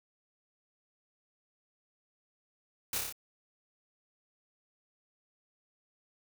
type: noise with echo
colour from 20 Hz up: white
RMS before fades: -34 dBFS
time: 2.93-2.98 s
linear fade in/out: 2 ms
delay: 29 ms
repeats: 5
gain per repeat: -2 dB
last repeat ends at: 3.125 s
effects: none